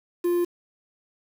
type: tone with quantisation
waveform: triangle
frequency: 349.2 Hz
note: F4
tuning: in tune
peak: -18 dBFS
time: 0.24-0.45 s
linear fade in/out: 10 ms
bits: 7
effects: none